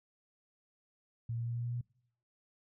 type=tone with pitch steps; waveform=sine; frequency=116.2 / 117.14 / 118.09 / 119.05 / 120.02 / 120.99 Hz; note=A#2 / A#2 / A#2 / A#2 / B2 / B2; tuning=-5 / +9 / +23 / +37 / -49 / -35 cents; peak=-34 dBFS; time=1.29-1.812 s; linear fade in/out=5 ms; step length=87 ms; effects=noise-tail reverb RT60 0.7 s tail -25 dB re dry